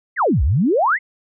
sine exponential two-way sweep, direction down then up, 2200 to 58.27 to 2200 Hz, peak -13 dBFS, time 0.16-0.99 s, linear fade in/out 50 ms, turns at 0.43 s, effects none

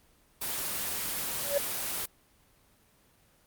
white noise, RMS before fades -33 dBFS, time 0.41-2.06 s, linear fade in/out 10 ms
triangle tone with exponential growth, 569 Hz, C#5, 45 cents sharp, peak -19 dBFS, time 1.38-1.58 s, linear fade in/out 5 ms, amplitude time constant 43 ms
effects pink hiss -64 dBFS RMS until 3.46 s + Opus 24 kbps

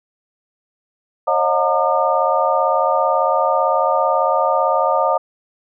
sine tone cluster, 544 / 622 / 717 / 913 / 1208 Hz, C#5 / D#5 / F5 / A#5 / D6, -33 / -1 / +45 / -36 / +48 cents, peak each -20 dBFS, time 1.27-5.18 s, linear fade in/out 10 ms, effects none

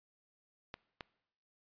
clicks, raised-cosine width 0.3 ms, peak -26 dBFS, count 2, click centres 0.741 / 1.008 s, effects noise-tail reverb RT60 0.8 s tail -22 dB re dry + resampled to 11025 Hz

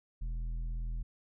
triangle tone with tanh clipping, 41.2 Hz, E1, in tune, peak -35 dBFS, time 0.21-1.03 s, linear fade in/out 10 ms, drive 12 dB, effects none

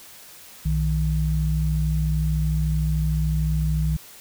sine tone pair together, 61.95 / 155.56 Hz, B1 / D#3, +6 / 0 cents, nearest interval octave + major third, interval 1594 cents, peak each -22 / -22 dBFS, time 0.65-3.97 s, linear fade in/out 10 ms, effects white hiss -45 dBFS RMS until 4.2 s

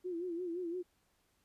sine tone with vibrato, 349.2 Hz, F4, in tune, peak -36 dBFS, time 0.04-0.83 s, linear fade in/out 20 ms, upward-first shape sine, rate 5.8 Hz, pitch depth 92 cents each way, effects pink hiss -75 dBFS RMS until 1.44 s + resampled to 32000 Hz

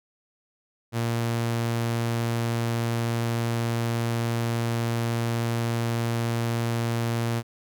sawtooth tone, 116.54 Hz, A#2, in tune, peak -20 dBFS, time 0.92-7.43 s, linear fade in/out 50 ms, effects none

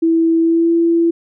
sine tone with pitch glide, 328.7 to 335.6 Hz, E4 to E4, -5 to +31 cents, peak -10 dBFS, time 0.02-1.11 s, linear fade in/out 10 ms, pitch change +36 cents, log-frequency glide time 0.4-0.72 s, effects none

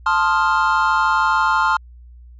triangle chord, F dominant seventh, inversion first, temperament equal, 880 / 1046.5 / 1244.5 / 1396.9 Hz, A5 / C6 / Eb6 / F6, 0 / 0 / 0 / 0 cents, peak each -18 / -17 / -21 / -17 dBFS, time 0.06-1.77 s, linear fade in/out 5 ms, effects added 60 Hz sine -39 dBFS peak until 2.39 s + resampled to 16000 Hz

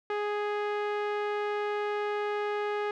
sawtooth tone with low-pass filter, 415.3 Hz, G#4, in tune, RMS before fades -31 dBFS, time 0.1-2.91 s, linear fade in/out 2 ms, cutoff 2100 Hz, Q 0.99, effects none

